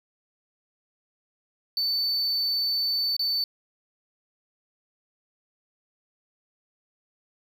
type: tone with dropouts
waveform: triangle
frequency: 4519 Hz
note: C#8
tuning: 33 cents sharp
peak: -22 dBFS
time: 1.77-3.44 s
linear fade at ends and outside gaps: 1 ms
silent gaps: 3.166-3.194 s
effects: none